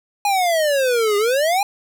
square exponential two-way sweep, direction down then up, 830.6 to 402.2 to 830.6 Hz, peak -16 dBFS, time 0.25-1.63 s, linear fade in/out 2 ms, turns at 1.17 s, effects none

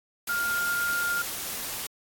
sine tone in noise, 1405 Hz, F6, 10 cents sharp, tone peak -25 dBFS, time 0.29-1.22 s, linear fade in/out 5 ms, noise white, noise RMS -34 dBFS, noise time 0.27-1.87 s, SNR +6 dB, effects AAC 64 kbps

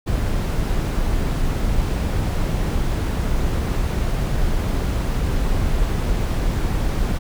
brown noise, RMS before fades -20 dBFS, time 0.06-7.19 s, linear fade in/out 20 ms, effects none

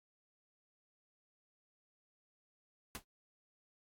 pink noise with exponential decay, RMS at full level -38 dBFS, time 2.95-3.04 s, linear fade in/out 0 ms, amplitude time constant 18 ms, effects AAC 64 kbps

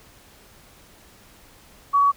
sine tone, 1130 Hz, C#6, 33 cents sharp, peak -14 dBFS, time 1.93-2.12 s, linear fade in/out 20 ms, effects pink hiss -51 dBFS RMS until 2.16 s

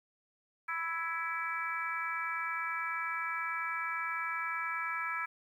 harmonic tone with a mistuned harmonic, 329.6 Hz, E4, in tune, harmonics 3 / 4 / 5 / 6 / 7, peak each -42 / -37 / -39 / -45 / -39 dBFS, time 0.68-5.26 s, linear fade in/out 10 ms, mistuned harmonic 5, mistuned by +22 cents, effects 11-bit

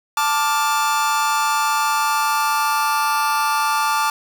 45% pulse chord, D minor, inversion second, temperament just, 881 / 1174.7 / 1409.6 Hz, A5 / D6 / F6, +2 / 0 / +16 cents, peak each -20 / -20 / -25 dBFS, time 0.17-4.1 s, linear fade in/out 2 ms, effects none

